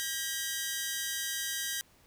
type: tone cluster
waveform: 10% pulse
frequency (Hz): 1610 / 1910 / 3045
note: G6 / A#6 / F#7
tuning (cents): +46 / +42 / +49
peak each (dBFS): -28 / -27 / -32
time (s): 0-1.81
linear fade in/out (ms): 0
effects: pink hiss -63 dBFS RMS until 2.06 s